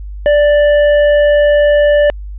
sine tone with tanh clipping, 587.3 Hz, D5, in tune, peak -8 dBFS, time 0.26-2.1 s, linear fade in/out 0 ms, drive 10 dB, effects added 50 Hz sine -23 dBFS peak until 2.38 s + resampled to 8000 Hz

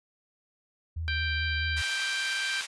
sine tone with vibrato, 80 Hz, D#2, 49 cents sharp, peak -30 dBFS, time 0.96-1.82 s, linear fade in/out 10 ms, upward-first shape triangle, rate 4.6 Hz, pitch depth 53 cents each way
harmonic tone, 785 Hz, G5, 2 cents sharp, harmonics 2 / 3 / 4 / 5 / 6, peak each -31 / -35 / -37 / -39 / -41 dBFS, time 1.08-2.61 s, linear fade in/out 0 ms
white band-pass noise, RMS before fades -37 dBFS, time 1.76-2.67 s, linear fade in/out 20 ms, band 1100 to 5800 Hz, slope 12 dB/octave
effects resampled to 24000 Hz

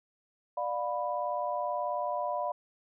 sine chord, B diminished, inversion first, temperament just, 592.7 / 711.2 / 987.8 Hz, D5 / F5 / B5, +16 / +31 / 0 cents, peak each -34 dBFS, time 0.57-2.52 s, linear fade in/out 5 ms, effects none

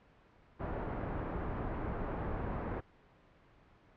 pink low-pass noise, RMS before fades -38 dBFS, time 0.59-2.81 s, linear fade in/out 20 ms, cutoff 1300 Hz, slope 12 dB/octave, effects pink hiss -63 dBFS RMS until 3.96 s + low-pass 2000 Hz 12 dB/octave

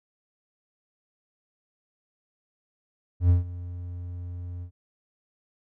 triangle tone with ADSR envelope, 88.3 Hz, F2, 20 cents sharp, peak -12 dBFS, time 3.2-4.71 s, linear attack 96 ms, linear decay 140 ms, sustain -19 dB, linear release 85 ms, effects none

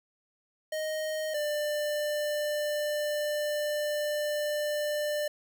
square tone pair in turn, 622.3 / 595.2 Hz, D#5 / D5, 0 / +23 cents, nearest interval minor second, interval 77 cents, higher first, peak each -31 / -29 dBFS, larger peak second, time 0.72-1.34 / 1.34-5.28 s, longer second, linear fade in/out 5 ms, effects 10-bit

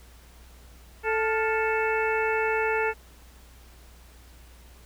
harmonic tone with a mistuned harmonic, 440 Hz, A4, in tune, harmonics 1 / 2 / 3 / 4 / 5 / 6, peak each -26 / -29 / -31 / -32 / -33 / -34 dBFS, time 1.03-2.94 s, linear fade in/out 50 ms, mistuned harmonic 3, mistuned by +110 cents, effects added 60 Hz sine -49 dBFS peak until 4.85 s + pink hiss -55 dBFS RMS until 4.85 s

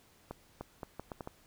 accelerating click train, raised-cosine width 1 ms, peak -26 dBFS, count 7, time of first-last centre 0.31-1.274 s, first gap 300 ms, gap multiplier 0.74, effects pink hiss -64 dBFS RMS until 1.46 s

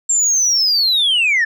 sine linear sweep, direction down, 7459 to 1724 Hz, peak -10 dBFS, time 0.09-1.45 s, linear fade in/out 10 ms, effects tanh soft clip ceiling -10 dBFS

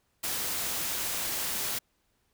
white noise, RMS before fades -32 dBFS, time 0.23-1.79 s, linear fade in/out 10 ms, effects pink hiss -73 dBFS RMS until 2.33 s

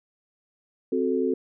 sine chord, F# diminished, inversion second, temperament equal, 261.6 / 370 / 440 Hz, C4 / F#4 / A4, 0 / 0 / 0 cents, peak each -26 dBFS, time 0.92-1.34 s, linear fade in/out 5 ms, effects none

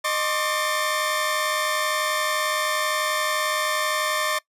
sawtooth tone cluster, 615 / 1061 / 1159 / 1793 Hz, D#5 / C6 / D6 / A6, -20 / +24 / -23 / +32 cents, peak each -24 dBFS, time 0.04-4.39 s, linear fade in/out 10 ms, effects noise-tail reverb RT60 0.1 s tail -21 dB re dry + resampled to 32000 Hz

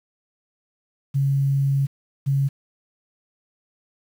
sine tone pair in turn, 138.1 / 138.1 Hz, C#3 / C#3, -6 / -6 cents, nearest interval unison, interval 0 cents, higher neither, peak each -17 dBFS, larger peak neither, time 1.14-1.87 / 2.26-2.49 s, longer first, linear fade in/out 20 ms, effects 8-bit

